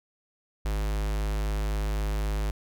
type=tone with notch filter; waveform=square; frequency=51.91 Hz; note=G#1; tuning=in tune; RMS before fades=-28 dBFS; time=0.65-2.51 s; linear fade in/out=5 ms; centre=210 Hz; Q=1.9; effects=none